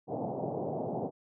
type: band-pass noise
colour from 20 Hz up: white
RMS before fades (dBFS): -35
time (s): 0.07-1.11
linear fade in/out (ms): 50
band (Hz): 110 to 770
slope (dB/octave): 48
effects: none